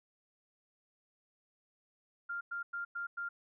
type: tone bursts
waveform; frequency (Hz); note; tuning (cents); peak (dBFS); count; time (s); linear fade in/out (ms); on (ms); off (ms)
sine; 1396.9; F6; 0; -36; 5; 2.29-3.29; 10; 120; 100
effects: none